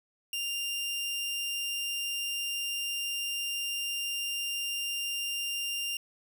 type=tone; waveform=sawtooth; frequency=2794 Hz; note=F7; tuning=in tune; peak=-28 dBFS; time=0.33-5.97 s; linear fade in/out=2 ms; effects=10-bit